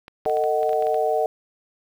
clicks, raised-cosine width 0.3 ms, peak -24 dBFS, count 11, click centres 0.081 / 0.254 / 0.297 / 0.37 / 0.439 / 0.631 / 0.693 / 0.731 / 0.824 / 0.869 / 0.944 s
sine chord, D# diminished, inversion second, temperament just, 448 / 622.3 / 746.7 Hz, A4 / D#5 / F#5, +31 / 0 / +16 cents, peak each -23 dBFS, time 0.26-1.26 s, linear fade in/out 0 ms
effects 8-bit

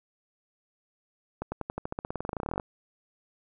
accelerating click train, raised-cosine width 1 ms, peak -18 dBFS, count 25, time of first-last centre 1.42-2.598 s, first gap 100 ms, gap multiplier 0.93, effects none

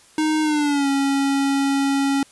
square tone with pitch glide, 310 to 276.2 Hz, D#4 to C#4, -6 to -6 cents, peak -18 dBFS, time 0.18-2.23 s, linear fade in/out 2 ms, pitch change -200 cents, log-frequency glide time 0.42-0.88 s, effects white hiss -51 dBFS RMS until 2.31 s + resampled to 24000 Hz

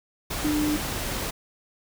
sine tone in noise, 300 Hz, D4, 37 cents sharp, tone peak -22 dBFS, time 0.44-0.77 s, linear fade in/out 10 ms, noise pink, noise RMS -30 dBFS, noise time 0.3-1.31 s, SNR +5 dB, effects none

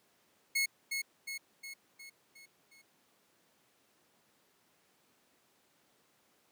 sawtooth tone with echo, 2179 Hz, C#7, 30 cents flat, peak -25 dBFS, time 0.55-0.66 s, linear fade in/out 10 ms, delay 360 ms, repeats 6, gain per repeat -5 dB, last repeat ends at 2.82 s, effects pink hiss -70 dBFS RMS until 6.51 s + high-pass 200 Hz 12 dB/octave

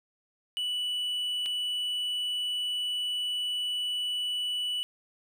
triangle tone pair in turn, 2960 / 2960 Hz, F#7 / F#7, 0 / 0 cents, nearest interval unison, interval 0 cents, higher neither, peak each -27 dBFS, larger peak neither, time 0.57-1.46 / 1.46-4.83 s, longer second, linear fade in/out 0 ms, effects none

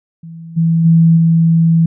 sine tone with level steps, 164.81 Hz, E3, in tune, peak -28 / -9 / -5 / -7 dBFS, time 0.23-1.86 s, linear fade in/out 5 ms, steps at 0.56 / 0.84 / 1.16 s, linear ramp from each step 20 ms, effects none

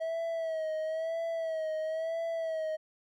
triangle tone with vibrato, 645 Hz, E5, 38 cents flat, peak -29 dBFS, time 0-2.77 s, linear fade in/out 20 ms, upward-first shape sine, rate 1 Hz, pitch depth 51 cents each way, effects none

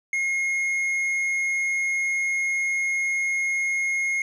sine tone with tanh clipping, 2151 Hz, C7, 47 cents sharp, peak -23 dBFS, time 0.13-4.22 s, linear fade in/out 2 ms, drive 6 dB, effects none

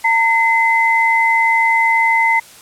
sine tone pair together, 911 / 2048 Hz, A#5 / C7, -40 / -38 cents, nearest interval octave + major second, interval 1402 cents, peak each -14 / -13 dBFS, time 0.04-2.4 s, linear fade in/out 10 ms, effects white hiss -41 dBFS RMS until 2.61 s + low-pass 12000 Hz 12 dB/octave

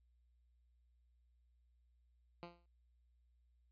10% pulse tone with exponential decay, 172.8 Hz, F3, 18 cents flat, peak -37 dBFS, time 2.43-2.66 s, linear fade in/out 0 ms, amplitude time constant 50 ms, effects added 60 Hz sine -70 dBFS peak until 3.71 s + resampled to 11025 Hz

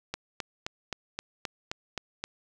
click train, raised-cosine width 0.2 ms, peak -15 dBFS, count 9, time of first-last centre 0.14-2.24 s, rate 3.81 Hz, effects none

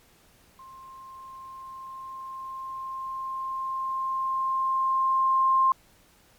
sine tone with level ramp, 1057 Hz, C6, 17 cents sharp, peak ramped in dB -44 to -17 dBFS, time 0.59-5.72 s, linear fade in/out 2 ms, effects pink hiss -59 dBFS RMS until 6.38 s + MP3 96 kbps

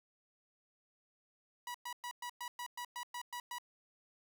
sawtooth tone bursts, 972 Hz, B5, 28 cents flat, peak -37 dBFS, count 11, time 1.67-3.584 s, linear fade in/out 2 ms, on 74 ms, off 110 ms, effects 11-bit

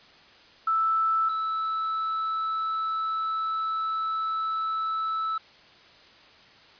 sine / triangle tone pair in turn, 1318.5 / 1311.8 Hz, E6 / E6, 0 / -9 cents, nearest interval unison, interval 9 cents, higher first, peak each -21 / -24 dBFS, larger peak first, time 0.67-1.29 / 1.29-5.38 s, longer second, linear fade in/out 5 ms, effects white hiss -53 dBFS RMS until 6.79 s + resampled to 11025 Hz

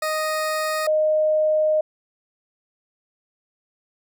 20% pulse / sine tone pair in turn, 622.3 / 618 Hz, D#5 / D#5, 0 / -12 cents, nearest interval unison, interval 12 cents, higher first, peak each -17 / -16 dBFS, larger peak second, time 0.02-0.87 / 0.87-1.81 s, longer second, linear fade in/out 5 ms, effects none

